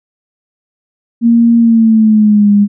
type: tone with pitch glide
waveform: sine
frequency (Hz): 233.1 to 204.1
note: A#3 to G#3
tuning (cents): 0 to -30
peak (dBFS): -4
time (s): 1.21-2.68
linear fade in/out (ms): 50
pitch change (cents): -230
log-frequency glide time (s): 1.58-2.51
effects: none